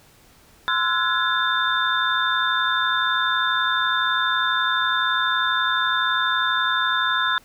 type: tone cluster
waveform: sine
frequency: 1030 / 1341 / 1453 / 1682 / 3588 Hz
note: C6 / E6 / F#6 / G#6 / A7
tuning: -28 / +29 / -32 / +22 / +33 cents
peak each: -25 dBFS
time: 0.68-7.38 s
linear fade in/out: 0 ms
effects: pink hiss -53 dBFS RMS until 7.44 s